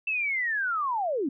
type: linear sweep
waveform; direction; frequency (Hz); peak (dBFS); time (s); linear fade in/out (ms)
sine; down; 2673 to 244.5; -25; 0.07-1.29; 5
effects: none